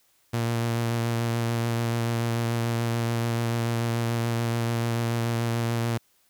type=tone with vibrato; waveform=sawtooth; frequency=116.54 Hz; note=A#2; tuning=in tune; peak=-20 dBFS; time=0.33-5.98 s; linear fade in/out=10 ms; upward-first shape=sine; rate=6.9 Hz; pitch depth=18 cents each way; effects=white hiss -65 dBFS RMS until 6.29 s